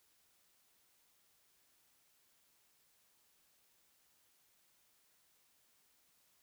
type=silence; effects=white hiss -73 dBFS RMS until 6.42 s